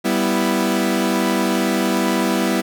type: chord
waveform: sawtooth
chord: E minor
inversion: first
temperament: equal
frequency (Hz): 196 / 246.9 / 329.6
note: G3 / B3 / E4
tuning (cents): 0 / 0 / 0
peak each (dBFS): -17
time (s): 0.04-2.62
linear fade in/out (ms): 20
effects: none